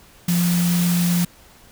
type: tone in noise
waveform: sine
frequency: 174.61 Hz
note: F3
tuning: in tune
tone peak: -16 dBFS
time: 0.28-1.25 s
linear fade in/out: 5 ms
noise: white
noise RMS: -27 dBFS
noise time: 0.28-1.25 s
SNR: +8 dB
effects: pink hiss -49 dBFS RMS until 1.71 s